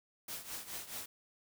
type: noise with tremolo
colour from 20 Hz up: white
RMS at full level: -41 dBFS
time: 0.28-1.06 s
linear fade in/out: 5 ms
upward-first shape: triangle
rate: 4.7 Hz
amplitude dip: 80%
effects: none